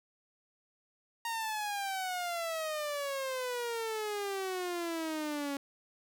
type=exponential sweep; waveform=sawtooth; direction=down; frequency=933 to 277.2 Hz; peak=-30 dBFS; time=1.25-5.57 s; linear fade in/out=2 ms; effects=none